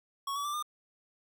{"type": "tone with pitch steps", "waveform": "square", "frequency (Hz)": [1108.7, 1141.2, 1174.6, 1209], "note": ["C#6", "C#6", "D6", "D6"], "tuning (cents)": [0, 50, 0, 50], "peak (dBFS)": -33, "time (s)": [0.27, 0.626], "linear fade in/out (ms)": 5, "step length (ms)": 89, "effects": []}